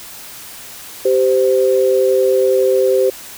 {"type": "tone pair together", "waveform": "sine", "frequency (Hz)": [388.1, 518], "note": ["G4", "C5"], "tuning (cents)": [-17, -17], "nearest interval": "perfect fourth", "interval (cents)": 500, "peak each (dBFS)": -13, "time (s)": [1.05, 3.1], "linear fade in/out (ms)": 5, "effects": ["white hiss -34 dBFS RMS until 3.37 s"]}